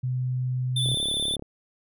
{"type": "tone", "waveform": "sine", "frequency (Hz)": 127, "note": "B2", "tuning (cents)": 49, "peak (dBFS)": -24, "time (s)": [0.03, 0.95], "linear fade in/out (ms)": 10}
{"type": "tone with vibrato", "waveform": "square", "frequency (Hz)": 3520, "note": "A7", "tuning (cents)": 0, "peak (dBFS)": -25, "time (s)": [0.76, 1.36], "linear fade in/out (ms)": 5, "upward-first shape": "square", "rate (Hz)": 16, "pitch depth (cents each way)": 23}
{"type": "click train", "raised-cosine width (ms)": 2, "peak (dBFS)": -23, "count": 21, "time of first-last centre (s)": [0.86, 1.423], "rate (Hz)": 35.5}
{"effects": []}